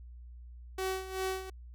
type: tone with tremolo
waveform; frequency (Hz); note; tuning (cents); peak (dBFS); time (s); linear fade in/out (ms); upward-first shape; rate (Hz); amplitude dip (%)
sawtooth; 378.2; F#4; +38; -27; 0.78-1.5; 5; sine; 2.6; 75
effects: added 60 Hz sine -46 dBFS peak until 1.74 s

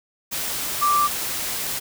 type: tone in noise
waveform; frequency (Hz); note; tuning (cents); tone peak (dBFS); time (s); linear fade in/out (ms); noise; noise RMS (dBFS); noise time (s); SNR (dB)
sine; 1174.7; D6; 0; -16; 0.81-1.08; 20; white; -27; 0.31-1.8; +8
effects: none

